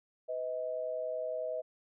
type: tone pair together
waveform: sine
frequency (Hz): 502.4 / 633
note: B4 / D#5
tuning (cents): +30 / +30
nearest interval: major third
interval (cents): 400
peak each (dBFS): -38 / -35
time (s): 0.28-1.62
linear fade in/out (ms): 20
effects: none